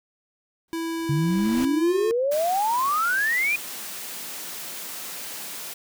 pink noise with exponential growth, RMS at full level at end -32 dBFS, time 0.68-1.65 s, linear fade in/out 2 ms, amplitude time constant 210 ms
square tone with pitch glide, 329.6 to 359.4 Hz, E4 to F4, 0 to +50 cents, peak -27 dBFS, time 0.73-2.11 s, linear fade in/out 0 ms, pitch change +150 cents, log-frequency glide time 1.75-1.98 s
sine exponential sweep, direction up, 138.6 to 2489 Hz, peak -20 dBFS, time 1.09-3.56 s, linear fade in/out 5 ms
white high-pass noise, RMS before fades -35 dBFS, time 2.31-5.74 s, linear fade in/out 10 ms, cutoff 150 Hz, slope 24 dB/octave
effects none

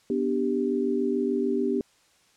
sine chord, G major, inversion first, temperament equal, 246.9 / 293.7 / 392 Hz, B3 / D4 / G4, 0 / 0 / 0 cents, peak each -27 / -29 / -26 dBFS, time 0.1-1.81 s, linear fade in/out 2 ms, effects white hiss -62 dBFS RMS until 2.36 s + low-pass 8000 Hz 12 dB/octave

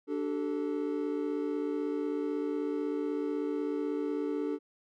triangle chord, D suspended fourth, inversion none, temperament equal with one note detuned, 293.7 / 383.9 / 440 Hz, D4 / G4 / A4, 0 / -36 / 0 cents, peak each -31 / -35 / -33 dBFS, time 0.07-4.59 s, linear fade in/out 50 ms, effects none

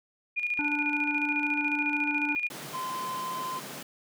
sine tone with tremolo, 2434 Hz, D#7, 39 cents flat, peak -25 dBFS, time 0.36-2.49 s, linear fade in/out 20 ms, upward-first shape square, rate 14 Hz, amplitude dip 55%
harmonic tone, 293.7 Hz, D4, in tune, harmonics 1 / 3 / 5, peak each -31 / -36 / -38 dBFS, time 0.59-2.35 s, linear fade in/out 0 ms
pink high-pass noise, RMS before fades -41 dBFS, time 2.5-3.83 s, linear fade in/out 5 ms, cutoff 130 Hz, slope 96 dB/octave
triangle tone, 1032 Hz, C6, 24 cents flat, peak -30 dBFS, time 2.73-3.6 s, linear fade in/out 20 ms
effects none

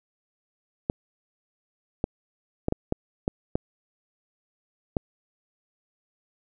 clicks, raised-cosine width 2 ms, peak -10 dBFS, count 8, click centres 0.899 / 2.041 / 2.684 / 2.724 / 2.924 / 3.279 / 3.555 / 4.968 s, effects none

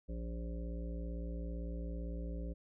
harmonic tone, 57.8 Hz, A#1, 14 cents flat, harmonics 1 / 3 / 5 / 7 / 9 / 10, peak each -39 / -46 / -50 / -54 / -52 / -57 dBFS, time 0.08-2.54 s, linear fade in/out 20 ms, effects none

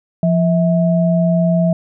sine tone pair together, 172.6 / 646.8 Hz, F3 / E5, -20 / -33 cents, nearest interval octave + major seventh, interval 2287 cents, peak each -12 / -17 dBFS, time 0.23-1.73 s, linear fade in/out 2 ms, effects none

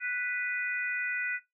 harmonic tone, 493.8 Hz, B4, in tune, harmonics 3 / 4 / 5, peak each -33 / -34 / -35 dBFS, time 0-1.4 s, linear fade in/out 50 ms, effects noise-tail reverb RT60 0.2 s tail -20 dB re dry

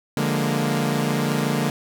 sawtooth chord, Bb dominant seventh, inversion first, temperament equal, 146.83 / 174.61 / 207.7 / 233.1 Hz, D3 / F3 / Ab3 / Bb3, 0 / 0 / 0 / 0 cents, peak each -20 / -25 / -23 / -21 dBFS, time 0.17-1.7 s, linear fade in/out 2 ms, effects none

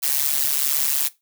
blue noise with amplitude modulation, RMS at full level -17 dBFS, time 0.02-1.09 s, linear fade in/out 20 ms, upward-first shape sine, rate 142 Hz, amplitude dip 100%, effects noise-tail reverb RT60 0.2 s tail -18 dB re dry

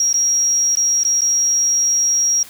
sine tone with dropouts, 5650 Hz, F8, 19 cents sharp, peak -13 dBFS, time 0-2.43 s, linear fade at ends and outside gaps 2 ms, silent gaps 0.129-0.141 / 0.753-0.77 / 1.034-1.049 / 1.209-1.217 s, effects white hiss -40 dBFS RMS until 2.49 s

